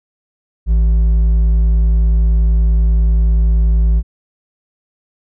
sine tone with hard clipping, 55.2 Hz, A1, 6 cents sharp, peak -10 dBFS, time 0.66-4.03 s, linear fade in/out 50 ms, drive 4 dB, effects none

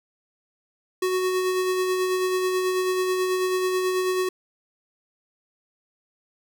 square tone with tremolo, 370 Hz, F#4, in tune, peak -21 dBFS, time 1.02-4.29 s, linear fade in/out 5 ms, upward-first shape sine, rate 9.2 Hz, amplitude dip 30%, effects none

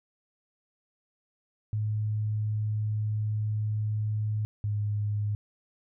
sine tone pair in turn, 106.9 / 104.22 Hz, A2 / G#2, -49 / +7 cents, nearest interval unison, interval 44 cents, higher first, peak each -26 dBFS, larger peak neither, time 1.73-4.45 / 4.64-5.35 s, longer first, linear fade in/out 0 ms, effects none

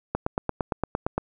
click train, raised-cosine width 1 ms, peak -10 dBFS, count 10, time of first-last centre 0.15-1.18 s, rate 8.74 Hz, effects none

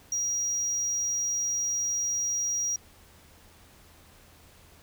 triangle tone, 5730 Hz, F8, 44 cents sharp, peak -25 dBFS, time 0.12-2.76 s, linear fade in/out 2 ms, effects added 81 Hz sine -59 dBFS peak until 4.82 s + pink hiss -56 dBFS RMS until 4.82 s

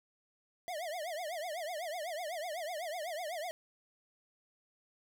square tone with vibrato, 659.3 Hz, E5, in tune, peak -38 dBFS, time 0.68-3.51 s, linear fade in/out 0 ms, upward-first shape triangle, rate 8 Hz, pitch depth 230 cents each way, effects none

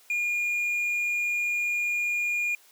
triangle tone, 2425 Hz, D#7, 45 cents flat, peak -23 dBFS, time 0.1-2.55 s, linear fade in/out 2 ms, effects white hiss -57 dBFS RMS until 2.71 s + high-pass 400 Hz 12 dB/octave

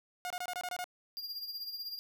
sawtooth tone bursts, 720 Hz, F#5, 47 cents flat, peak -32 dBFS, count 8, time 0.25-0.842 s, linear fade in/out 0 ms, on 53 ms, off 24 ms
square tone with tremolo, 4793 Hz, D8, 34 cents sharp, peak -37 dBFS, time 1.17-1.99 s, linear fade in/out 0 ms, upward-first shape sine, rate 16 Hz, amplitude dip 60%
effects none

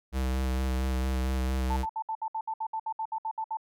square tone with vibrato, 64.9 Hz, C2, 13 cents flat, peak -27 dBFS, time 0.12-1.86 s, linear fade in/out 50 ms, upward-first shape sine, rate 4.4 Hz, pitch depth 18 cents each way
sine tone bursts, 885 Hz, A5, 10 cents sharp, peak -29 dBFS, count 15, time 1.7-3.571 s, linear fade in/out 5 ms, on 65 ms, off 64 ms
effects none

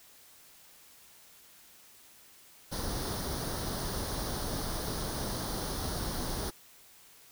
pink noise with comb filter, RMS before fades -35 dBFS, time 2.71-6.51 s, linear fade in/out 20 ms, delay 0.2 ms, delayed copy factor +0.7, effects white hiss -57 dBFS RMS until 7.31 s

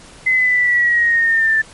sine linear sweep, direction down, 2047 to 1760 Hz, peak -11 dBFS, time 0.26-1.62 s, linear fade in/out 10 ms, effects pink hiss -41 dBFS RMS until 1.73 s + MP3 48 kbps

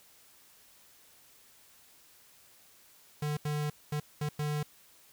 square tone bursts at uneven times, 149.1 Hz, D3, 27 cents sharp, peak -31 dBFS, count 5, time 3.22-3.37 / 3.45-3.7 / 3.92-4 / 4.21-4.29 / 4.39-4.63 s, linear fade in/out 5 ms, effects white hiss -60 dBFS RMS until 5.12 s

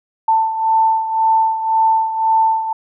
sine beating tone pair, 889 / 890.9 Hz, A5 / A5, +18 / +21 cents, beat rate 1.9 Hz, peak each -13 / -19 dBFS, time 0.28-2.73 s, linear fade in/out 5 ms, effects none

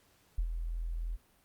sine tone with ADSR envelope, 41.61 Hz, E1, 17 cents sharp, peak -26 dBFS, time 0.38-1.17 s, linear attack 7 ms, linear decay 75 ms, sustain -7 dB, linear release 26 ms, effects pink hiss -67 dBFS RMS until 1.44 s + Opus 48 kbps

